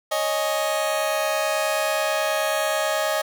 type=chord; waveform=sawtooth; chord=C# suspended second; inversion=none; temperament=just; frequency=554.4 / 623.7 / 831.5 Hz; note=C#5 / D#5 / G#5; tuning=0 / +4 / +2 cents; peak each=-24 / -19 / -25 dBFS; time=0.11-3.22 s; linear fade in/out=10 ms; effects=none